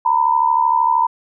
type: tone pair together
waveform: sine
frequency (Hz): 918 / 991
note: A#5 / B5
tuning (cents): -27 / +6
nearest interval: minor second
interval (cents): 133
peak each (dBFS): -15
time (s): 0.05-1.07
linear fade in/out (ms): 10
effects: none